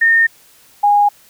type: tone pair in turn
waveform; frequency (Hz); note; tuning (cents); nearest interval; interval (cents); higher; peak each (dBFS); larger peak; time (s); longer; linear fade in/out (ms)
sine; 1828 / 820.9; A#6 / G#5; -34 / -20; octave + major second; 1386; first; -8; neither; 0.01-0.27 / 0.83-1.09; neither; 10
effects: white hiss -48 dBFS RMS until 1.29 s